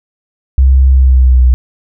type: tone with pitch glide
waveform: sine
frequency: 66 to 62.62 Hz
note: C2 to B1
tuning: +16 to +25 cents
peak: -3 dBFS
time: 0.58-1.54 s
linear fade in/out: 0 ms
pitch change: -91 cents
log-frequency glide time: 0.92-1.43 s
effects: none